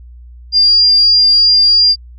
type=tone; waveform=sine; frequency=4799 Hz; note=D8; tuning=37 cents sharp; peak=-5 dBFS; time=0.52-1.96 s; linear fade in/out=50 ms; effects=added 60 Hz sine -32 dBFS peak until 2.18 s + MP3 32 kbps